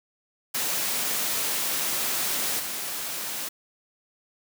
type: noise with level steps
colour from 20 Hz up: white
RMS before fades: -27 / -32 dBFS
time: 0.54-3.49 s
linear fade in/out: 10 ms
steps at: 2.59 s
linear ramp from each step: 10 ms
effects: high-pass 150 Hz 12 dB/octave